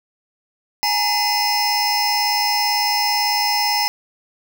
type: tone cluster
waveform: square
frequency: 835 / 933 / 2038 / 5240 Hz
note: G#5 / A#5 / C7 / E8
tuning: +9 / +1 / -46 / -11 cents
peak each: -22 / -27 / -26 / -20 dBFS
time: 0.83-3.88 s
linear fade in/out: 0 ms
effects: none